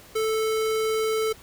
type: tone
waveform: square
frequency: 439.3 Hz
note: A4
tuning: 3 cents flat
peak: -23 dBFS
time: 0.15-1.33 s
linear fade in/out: 10 ms
effects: pink hiss -49 dBFS RMS until 1.42 s